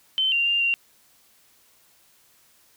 sine tone with pitch steps, 3078 / 2774 / 2795 / 2764 Hz, G7 / F7 / F7 / F7, -32 / -12 / +1 / -19 cents, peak -19 dBFS, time 0.18-0.74 s, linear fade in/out 0 ms, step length 140 ms, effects white hiss -59 dBFS RMS until 2.76 s

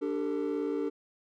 triangle chord, D suspended fourth, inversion none, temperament equal with one note detuned, 293.7 / 392 / 449.5 Hz, D4 / G4 / A4, 0 / 0 / +37 cents, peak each -30 / -32 / -31 dBFS, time 0.01-0.9 s, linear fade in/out 20 ms, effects tanh soft clip ceiling -21 dBFS

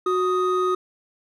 triangle tone pair together, 368.1 / 1247 Hz, F#4 / D#6, -9 / +3 cents, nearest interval octave + major sixth, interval 2112 cents, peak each -19 / -21 dBFS, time 0.06-0.75 s, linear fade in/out 5 ms, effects none

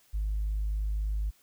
sine tone, 51.91 Hz, G#1, in tune, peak -26 dBFS, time 0.13-1.31 s, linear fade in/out 20 ms, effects tanh soft clip ceiling -24 dBFS + white hiss -64 dBFS RMS until 1.42 s

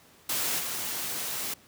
white noise with level steps, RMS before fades -29 / -33 dBFS, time 0.29-1.54 s, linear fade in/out 5 ms, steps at 0.58 s, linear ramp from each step 20 ms, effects pink hiss -57 dBFS RMS until 1.67 s + high-pass 100 Hz 12 dB/octave

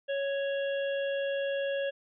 harmonic tone, 554.4 Hz, C#5, in tune, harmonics 1 / 3 / 5 / 6, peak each -29 / -39 / -43 / -45 dBFS, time 0.08-1.91 s, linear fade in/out 20 ms, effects none

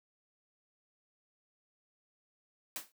white noise with exponential decay, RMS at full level -36 dBFS, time 2.76-2.92 s, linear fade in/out 1 ms, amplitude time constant 33 ms, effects noise-tail reverb RT60 0.1 s tail -25 dB re dry + high-pass 200 Hz 12 dB/octave

